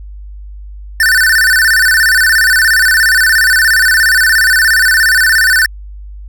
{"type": "tone with vibrato", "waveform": "square", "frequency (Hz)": 1643, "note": "G#6", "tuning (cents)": -19, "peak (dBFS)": -7, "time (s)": [1, 5.66], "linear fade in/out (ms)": 2, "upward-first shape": "square", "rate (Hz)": 17, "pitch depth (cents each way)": 150, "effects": ["added 50 Hz sine -26 dBFS peak until 6.28 s"]}